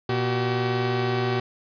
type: tone pair together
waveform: sawtooth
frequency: 120 / 381 Hz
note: B2 / G4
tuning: -49 / -49 cents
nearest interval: octave + minor sixth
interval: 2000 cents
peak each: -21 dBFS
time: 0.09-1.4 s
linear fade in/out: 5 ms
effects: resampled to 11025 Hz + 9-bit